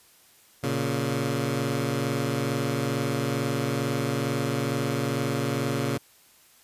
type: tone pair together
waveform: 15% pulse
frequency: 117.6 / 139.85 Hz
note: A#2 / C#3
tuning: +16 / +16 cents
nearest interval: minor third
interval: 300 cents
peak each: -22 / -21 dBFS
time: 0.63-5.98 s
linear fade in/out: 10 ms
effects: white hiss -57 dBFS RMS until 6.63 s + resampled to 32000 Hz